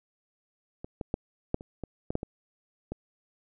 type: clicks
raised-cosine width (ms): 2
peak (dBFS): -25 / -20 / -14 / -12 / -29 / -22 / -18 / -14 / -21 / -21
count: 10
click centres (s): 0.845 / 1.012 / 1.141 / 1.544 / 1.609 / 1.837 / 2.105 / 2.154 / 2.231 / 2.92
effects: none